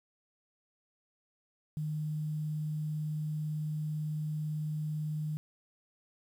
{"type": "tone with quantisation", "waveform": "sine", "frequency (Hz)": 153, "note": "D#3", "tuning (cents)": -29, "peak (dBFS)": -32, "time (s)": [1.77, 5.37], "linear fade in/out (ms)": 0, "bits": 10, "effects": []}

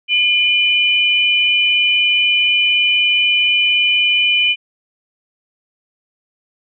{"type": "tone pair together", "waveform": "sine", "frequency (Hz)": [2414, 3009], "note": ["D7", "F#7"], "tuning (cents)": [47, 28], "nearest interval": "major third", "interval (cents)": 381, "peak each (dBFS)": -14, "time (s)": [0.08, 4.56], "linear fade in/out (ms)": 50, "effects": []}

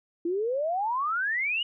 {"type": "exponential sweep", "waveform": "sine", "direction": "up", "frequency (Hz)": [329.6, 2960], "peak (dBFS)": -25, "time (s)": [0.25, 1.63], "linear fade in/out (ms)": 5, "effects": []}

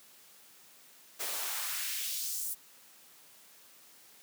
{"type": "noise with high-pass filter sweep", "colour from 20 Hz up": "white", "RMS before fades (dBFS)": -36, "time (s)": [1.19, 2.55], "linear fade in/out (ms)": 20, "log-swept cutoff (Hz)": [350, 9700], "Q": 1.2, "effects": ["white hiss -58 dBFS RMS until 4.22 s", "high-pass 150 Hz 12 dB/octave"]}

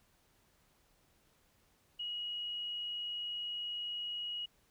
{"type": "tone", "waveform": "sine", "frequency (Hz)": 2900, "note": "F#7", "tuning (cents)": -35, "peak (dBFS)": -37, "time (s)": [1.99, 4.46], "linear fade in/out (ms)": 10, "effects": ["pink hiss -71 dBFS RMS until 4.7 s"]}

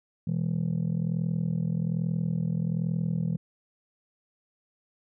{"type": "chord", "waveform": "sine", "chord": "E major", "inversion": "second", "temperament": "just", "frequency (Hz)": [123.61, 164.81, 206], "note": ["B2", "E3", "G#3"], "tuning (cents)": [2, 0, -14], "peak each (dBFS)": [-30, -25, -31], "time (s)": [0.27, 3.37], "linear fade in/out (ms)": 5, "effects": ["tanh soft clip ceiling -21 dBFS"]}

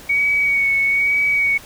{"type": "tone with vibrato", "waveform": "sine", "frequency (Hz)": 2242, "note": "C#7", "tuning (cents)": 19, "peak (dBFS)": -14, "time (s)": [0.09, 1.58], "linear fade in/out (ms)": 10, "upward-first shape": "sine", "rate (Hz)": 1.1, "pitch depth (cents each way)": 25, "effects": ["pink hiss -40 dBFS RMS until 1.65 s"]}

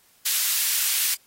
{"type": "high-pass noise", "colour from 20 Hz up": "white", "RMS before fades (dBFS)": -23, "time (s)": [0.25, 1.15], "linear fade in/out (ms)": 10, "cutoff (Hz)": 2100, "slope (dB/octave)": 12, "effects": ["white hiss -59 dBFS RMS until 1.26 s", "AAC 48 kbps"]}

